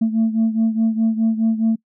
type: beating tone pair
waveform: sine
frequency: 222.5 / 227.3 Hz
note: A3 / A#3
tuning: +20 / -43 cents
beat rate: 4.8 Hz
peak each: -15 / -19 dBFS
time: 0.01-1.76 s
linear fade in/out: 10 ms
effects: noise-tail reverb RT60 0.1 s tail -25 dB re dry + tanh soft clip ceiling -11 dBFS